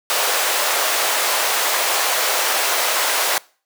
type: high-pass noise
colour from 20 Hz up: pink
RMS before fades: -19 dBFS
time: 0.1-3.38 s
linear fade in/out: 0 ms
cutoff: 530 Hz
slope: 24 dB/octave
effects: noise-tail reverb RT60 0.4 s tail -23 dB re dry